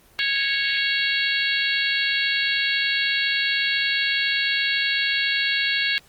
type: harmonic tone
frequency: 552 Hz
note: C#5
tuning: 7 cents flat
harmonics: 3 / 4 / 5 / 6 / 7 / 8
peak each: -25 / -26 / -27 / -28 / -28 / -29 dBFS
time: 0.19-5.98 s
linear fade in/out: 0 ms
effects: pink hiss -54 dBFS RMS until 6.08 s + Opus 24 kbps